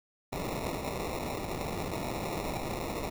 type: noise with sample-and-hold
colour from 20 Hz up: violet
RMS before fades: -35 dBFS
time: 0.32-3.1 s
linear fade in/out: 10 ms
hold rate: 1575 Hz
effects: none